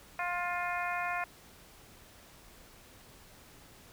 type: harmonic tone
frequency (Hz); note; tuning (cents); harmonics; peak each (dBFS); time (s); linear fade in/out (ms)
352.8; F4; +18; 2 / 3 / 4 / 5 / 6 / 7; -36 / -38 / -39 / -40 / -41 / -41; 0.19-1.24; 2
effects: pink hiss -56 dBFS RMS until 3.92 s